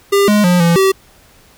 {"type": "tone with pitch steps", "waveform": "square", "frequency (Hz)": [399.7, 208.7, 178, 169.6, 384.8], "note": ["G4", "G#3", "F3", "E3", "G4"], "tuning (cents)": [34, 9, 33, 50, -32], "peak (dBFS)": -9, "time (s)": [0.12, 0.92], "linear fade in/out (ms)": 10, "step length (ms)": 160, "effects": ["pink hiss -47 dBFS RMS until 1.57 s"]}